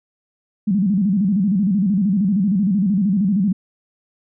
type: tone with vibrato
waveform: sine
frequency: 196 Hz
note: G3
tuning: in tune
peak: -14 dBFS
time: 0.67-3.53 s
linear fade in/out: 10 ms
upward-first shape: square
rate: 13 Hz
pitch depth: 130 cents each way
effects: none